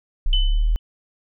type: linear sweep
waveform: sine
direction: up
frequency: 30.52 to 41.2 Hz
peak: -15 dBFS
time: 0.26-0.76 s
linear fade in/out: 0 ms
type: tone with exponential decay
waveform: sine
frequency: 3018 Hz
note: F#7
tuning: 34 cents sharp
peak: -18 dBFS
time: 0.33-0.79 s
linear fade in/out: 1 ms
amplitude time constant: 99 ms
effects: none